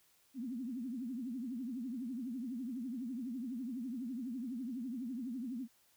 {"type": "tone with vibrato", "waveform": "sine", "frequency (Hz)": 246.7, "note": "B3", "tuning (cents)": -2, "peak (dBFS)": -38, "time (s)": [0.34, 5.68], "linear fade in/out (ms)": 50, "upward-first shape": "triangle", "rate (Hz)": 12, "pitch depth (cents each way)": 220, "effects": ["white hiss -70 dBFS RMS until 5.96 s"]}